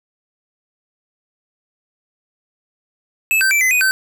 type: tone with pitch steps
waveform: square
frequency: 2610 / 1555 / 2334 / 2035 / 2487 / 1540 Hz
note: E7 / G6 / D7 / C7 / D#7 / G6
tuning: -18 / -14 / -11 / -49 / -1 / -31 cents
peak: -13 dBFS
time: 3.31-3.91 s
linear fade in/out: 0 ms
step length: 100 ms
effects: none